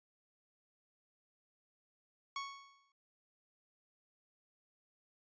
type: tone with exponential decay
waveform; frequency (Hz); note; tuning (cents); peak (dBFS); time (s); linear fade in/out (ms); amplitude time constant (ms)
sawtooth; 1108.7; C#6; 0; -33; 2.36-2.92; 2; 120
effects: resampled to 16000 Hz